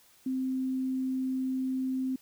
sine tone, 260.6 Hz, C4, 7 cents flat, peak -28 dBFS, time 0.26-2.16 s, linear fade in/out 5 ms, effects white hiss -61 dBFS RMS until 2.21 s

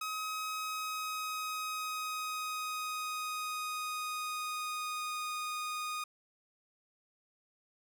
sawtooth tone with pitch glide, 1268 to 1234.8 Hz, D#6 to D#6, +32 to -14 cents, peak -32 dBFS, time 0.01-6.04 s, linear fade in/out 5 ms, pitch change -46 cents, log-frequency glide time 0.58-5.25 s, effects none

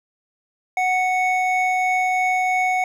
triangle tone pair together, 740 / 2217 Hz, F#5 / C#7, 0 / 0 cents, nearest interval octave + perfect fifth, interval 1900 cents, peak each -17 / -20 dBFS, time 0.77-2.84 s, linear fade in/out 2 ms, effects none

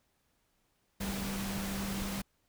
sine tone in noise, 196 Hz, G3, in tune, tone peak -36 dBFS, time 1-2.22 s, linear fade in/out 10 ms, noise pink, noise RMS -39 dBFS, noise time 1-2.22 s, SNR 0 dB, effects pink hiss -75 dBFS RMS until 2.48 s

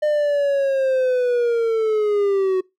triangle linear sweep, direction down, 606 to 370 Hz, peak -14 dBFS, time 0.02-2.61 s, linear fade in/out 10 ms, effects noise-tail reverb RT60 0.2 s tail -23 dB re dry

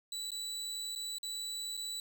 30% pulse tone with dropouts, 3951 Hz, B7, in tune, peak -35 dBFS, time 0.12-2 s, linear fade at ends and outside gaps 2 ms, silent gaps 0.306-0.317 / 0.952-0.959 / 1.184-1.23 / 1.769-1.774 s, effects none

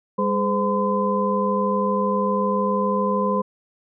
sine tone cluster, 200.9 / 420.3 / 513 / 1020 Hz, G3 / G#4 / C5 / C6, +43 / +21 / -34 / -44 cents, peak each -23 / -27 / -24 / -23 dBFS, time 0.18-3.42 s, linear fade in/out 10 ms, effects none

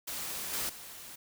white noise with level steps, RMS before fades -38 / -34 / -47 dBFS, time 0.07-1.16 s, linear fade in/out 10 ms, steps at 0.53 / 0.69 s, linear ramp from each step 5 ms, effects none

